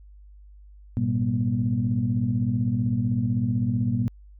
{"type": "tone cluster", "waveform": "sine", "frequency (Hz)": [105.1, 120.9, 196.4, 239.7], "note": ["G#2", "B2", "G3", "A#3"], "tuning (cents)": [21, -36, 4, 48], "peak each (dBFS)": [-28, -24, -30, -26], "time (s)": [0.97, 4.08], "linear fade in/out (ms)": 0, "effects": ["tanh soft clip ceiling -11 dBFS", "added 50 Hz sine -45 dBFS peak until 4.39 s"]}